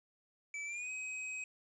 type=tone with pitch glide; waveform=square; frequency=2307 to 2530 Hz; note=D7 to D#7; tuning=-31 to +28 cents; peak=-40 dBFS; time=0.54-1.44 s; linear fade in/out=2 ms; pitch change=+159 cents; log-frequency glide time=0.65-0.9 s; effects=resampled to 22050 Hz + 11-bit